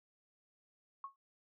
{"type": "tone with exponential decay", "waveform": "sine", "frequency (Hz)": 1096, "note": "C#6", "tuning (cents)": -20, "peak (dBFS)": -38, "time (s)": [1.04, 1.16], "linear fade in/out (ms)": 2, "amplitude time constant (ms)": 24, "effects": []}